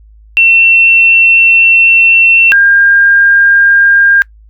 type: tone pair in turn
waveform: sine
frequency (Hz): 2702 / 1606.6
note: E7 / G6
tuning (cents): +42 / +42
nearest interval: major sixth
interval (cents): 900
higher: first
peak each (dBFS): -3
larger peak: neither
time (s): 0.37-2.52 / 2.52-4.22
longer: first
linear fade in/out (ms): 0
effects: noise-tail reverb RT60 0.1 s tail -24 dB re dry + added 53 Hz sine -36 dBFS peak until 4.49 s